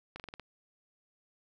slowing click train, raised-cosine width 0.3 ms, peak -27 dBFS, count 6, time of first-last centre 0.16-0.397 s, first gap 38 ms, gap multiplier 1.11, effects none

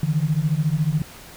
sine beating tone pair, 146.83 / 160.83 Hz, D3 / E3, 0 / -42 cents, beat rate 14 Hz, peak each -21 dBFS, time 0.03-1.02 s, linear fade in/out 2 ms, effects pink hiss -42 dBFS RMS until 1.36 s

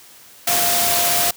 sine tone in noise, 698.5 Hz, F5, in tune, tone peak -23 dBFS, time 0.47-1.31 s, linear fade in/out 5 ms, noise white, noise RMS -18 dBFS, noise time 0.47-1.31 s, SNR -8 dB, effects white hiss -45 dBFS RMS until 1.36 s + high-pass 80 Hz 12 dB/octave

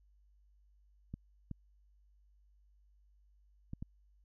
clicks, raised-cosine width 5 ms, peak -29 dBFS, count 4, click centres 1.14 / 1.513 / 3.734 / 3.825 s, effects added 50 Hz sine -64 dBFS peak until 4.24 s

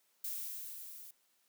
violet noise with level ramp, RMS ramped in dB -39 to -52 dBFS, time 0.24-1.11 s, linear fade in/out 5 ms, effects white hiss -74 dBFS RMS until 1.48 s + high-pass 200 Hz 12 dB/octave

